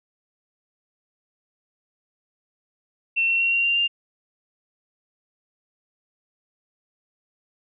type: tone with pitch steps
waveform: sine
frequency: 2700 / 2719 / 2738 / 2757 / 2776 / 2795 Hz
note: E7 / F7 / F7 / F7 / F7 / F7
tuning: +41 / -47 / -35 / -23 / -11 / +1 cents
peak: -18 dBFS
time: 3.16-3.88 s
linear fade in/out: 20 ms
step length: 120 ms
effects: none